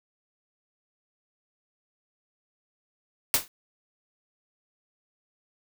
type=noise with exponential decay; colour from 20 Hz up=white; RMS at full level=-18 dBFS; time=3.34-3.48 s; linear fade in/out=0 ms; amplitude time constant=30 ms; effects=none